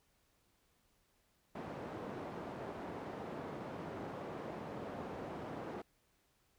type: band-pass noise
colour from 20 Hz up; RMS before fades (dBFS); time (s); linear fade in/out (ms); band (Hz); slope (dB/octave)
white; -45; 1.55-5.82; 5; 110 to 670; 12
effects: pink hiss -75 dBFS RMS until 6.58 s